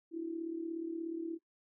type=tone with amplitude modulation; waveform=sine; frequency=330.6 Hz; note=E4; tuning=5 cents sharp; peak=-33 dBFS; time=0.11-1.39 s; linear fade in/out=50 ms; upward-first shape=sine; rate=36.8 Hz; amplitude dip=70%; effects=noise-tail reverb RT60 0.1 s tail -22 dB re dry